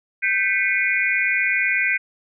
sine tone cluster, 1558 / 1994 / 2186 / 2426 Hz, G6 / B6 / C#7 / D#7, -11 / +16 / -25 / -44 cents, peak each -23 dBFS, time 0.22-1.98 s, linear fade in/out 20 ms, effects none

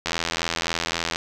click train, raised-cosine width 0.2 ms, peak -6 dBFS, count 93, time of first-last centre 0.06-1.159 s, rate 83.7 Hz, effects none

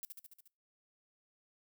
violet noise with echo, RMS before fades -43 dBFS, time 0.03-0.05 s, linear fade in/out 0 ms, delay 71 ms, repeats 6, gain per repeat -3 dB, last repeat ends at 0.476 s, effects noise-tail reverb RT60 0.3 s tail -23 dB re dry

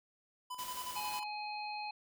square tone with tremolo, 1000 Hz, B5, 21 cents sharp, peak -40 dBFS, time 0.5-1.24 s, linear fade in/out 10 ms, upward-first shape square, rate 11 Hz, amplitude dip 60%
white noise, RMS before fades -46 dBFS, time 0.58-1.2 s, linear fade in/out 10 ms
harmonic tone, 839 Hz, G#5, 17 cents sharp, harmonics 1 / 3 / 5, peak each -40 / -45 / -47 dBFS, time 0.96-1.91 s, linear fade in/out 5 ms
effects none

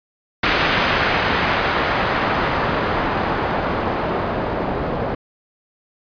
white noise with low-pass filter sweep, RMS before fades -20 dBFS, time 0.43-5.15 s, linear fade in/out 5 ms, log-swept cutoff 2300 to 670 Hz, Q 0.82, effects resampled to 11025 Hz

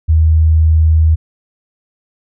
sine tone, 79.5 Hz, D#2, 38 cents sharp, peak -6 dBFS, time 0.08-1.16 s, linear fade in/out 20 ms, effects none

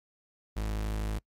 40% pulse tone, 52.9 Hz, G#1, 33 cents sharp, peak -29 dBFS, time 0.56-1.19 s, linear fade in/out 10 ms, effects noise-tail reverb RT60 0.1 s tail -24 dB re dry + MP3 64 kbps

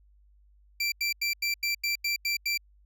25% pulse tone bursts, 2349 Hz, D7, in tune, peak -22 dBFS, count 9, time 0.8-2.576 s, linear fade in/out 5 ms, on 120 ms, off 87 ms, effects added 50 Hz sine -57 dBFS peak until 2.85 s

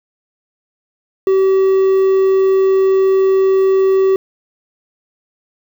triangle tone with quantisation, 383.3 Hz, G4, 39 cents flat, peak -7 dBFS, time 1.27-4.16 s, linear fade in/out 2 ms, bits 6, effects none

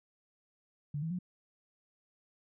sine tone with pitch steps, 146 / 162 / 179.75 Hz, D3 / E3 / F#3, -10 / -30 / -50 cents, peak -33 dBFS, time 0.94-1.189 s, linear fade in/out 5 ms, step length 83 ms, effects none

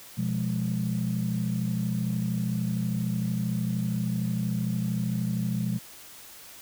sine chord, F diminished, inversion second, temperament equal, 123.47 / 174.61 / 207.7 Hz, Cb3 / F3 / Ab3, 0 / 0 / 0 cents, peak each -29 dBFS, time 0.17-5.79 s, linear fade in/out 20 ms, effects tanh soft clip ceiling -18 dBFS + white hiss -47 dBFS RMS until 6.61 s

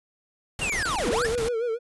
pink noise bursts, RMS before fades -32 dBFS, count 7, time 0.59-1.486 s, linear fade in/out 2 ms, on 110 ms, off 21 ms
square linear two-way sweep, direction down then up, 2865 to 184.6 to 1883 Hz, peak -26 dBFS, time 0.61-1.27 s, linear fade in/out 10 ms, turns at 1.09 s
triangle tone with vibrato, 466.2 Hz, A#4, in tune, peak -22 dBFS, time 1.04-1.79 s, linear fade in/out 50 ms, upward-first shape sine, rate 7 Hz, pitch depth 90 cents each way
effects resampled to 24000 Hz

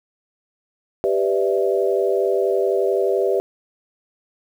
sine chord, E minor seventh, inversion first, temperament equal with one note detuned, 392 / 496.2 / 587.3 / 659.3 Hz, G4 / B4 / D5 / E5, 0 / +8 / 0 / 0 cents, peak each -19 / -22 / -24 / -25 dBFS, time 1.04-3.4 s, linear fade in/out 0 ms, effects 8-bit

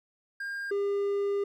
triangle tone pair in turn, 1608 / 402 Hz, G6 / G4, +44 / +44 cents, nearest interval 2 octaves, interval 2400 cents, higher first, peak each -31 / -24 dBFS, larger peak second, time 0.4-0.71 / 0.71-1.44 s, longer second, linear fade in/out 5 ms, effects none

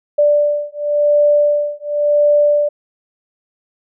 sine beating tone pair, 587.3 / 588.23 Hz, D5 / D5, 0 / +3 cents, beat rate 0.93 Hz, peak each -14 dBFS, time 0.18-2.69 s, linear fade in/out 10 ms, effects none

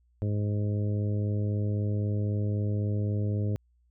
harmonic tone, 103.83 Hz, G#2, in tune, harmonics 1 / 2 / 3 / 4 / 5 / 6, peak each -26 / -35 / -39 / -40 / -42 / -48 dBFS, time 0.22-3.56 s, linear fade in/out 0 ms, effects added 60 Hz sine -63 dBFS peak until 3.9 s

